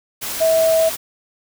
sine tone in noise, 648 Hz, E5, 30 cents flat, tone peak -12 dBFS, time 0.4-0.9 s, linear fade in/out 20 ms, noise white, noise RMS -26 dBFS, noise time 0.21-0.97 s, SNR +11 dB, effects none

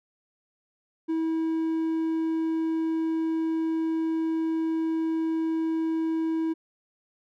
triangle tone, 323.3 Hz, E4, 34 cents flat, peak -22 dBFS, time 1.08-6.54 s, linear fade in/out 20 ms, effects none

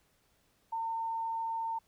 sine tone, 907 Hz, A#5, 48 cents flat, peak -32 dBFS, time 0.72-1.79 s, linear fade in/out 10 ms, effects pink hiss -71 dBFS RMS until 1.87 s

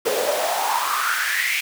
pink noise with high-pass filter sweep, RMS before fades -22 dBFS, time 0.05-1.61 s, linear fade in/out 10 ms, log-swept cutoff 430 to 2400 Hz, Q 6.8, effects none

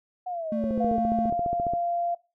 sine exponential sweep, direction down, 740 to 448.9 Hz, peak -29 dBFS, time 0.26-0.97 s, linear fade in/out 10 ms
triangle tone, 222.2 Hz, A3, 17 cents sharp, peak -24 dBFS, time 0.52-1.3 s, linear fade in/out 2 ms
click train, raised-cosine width 2 ms, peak -20 dBFS, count 17, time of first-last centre 0.64-1.736 s, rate 14.6 Hz
sine tone with pitch glide, 698.5 to 691.7 Hz, F5 to F5, 0 to -17 cents, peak -24 dBFS, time 0.8-2.15 s, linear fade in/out 10 ms, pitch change -17 cents, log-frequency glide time 1.04-1.89 s
effects noise-tail reverb RT60 0.3 s tail -22 dB re dry

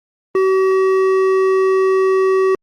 sine tone with hard clipping, 380.2 Hz, F#4, 47 cents sharp, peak -13 dBFS, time 0.35-2.55 s, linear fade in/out 2 ms, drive 10 dB, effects Opus 32 kbps

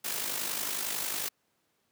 white noise with amplitude modulation, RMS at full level -31 dBFS, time 0.04-1.29 s, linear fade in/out 10 ms, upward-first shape sine, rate 51 Hz, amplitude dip 55%, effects pink hiss -74 dBFS RMS until 1.91 s + high-pass 150 Hz 12 dB/octave

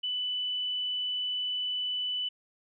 sine tone, 2987 Hz, F#7, 16 cents sharp, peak -29 dBFS, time 0.03-2.29 s, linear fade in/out 10 ms, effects none

